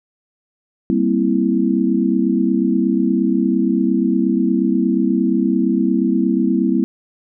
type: chord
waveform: sine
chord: C dominant seventh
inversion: second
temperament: equal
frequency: 196 / 233.1 / 261.6 / 329.6 Hz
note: G3 / Bb3 / C4 / E4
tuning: 0 / 0 / 0 / 0 cents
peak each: -19 dBFS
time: 0.9-6.84 s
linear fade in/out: 0 ms
effects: none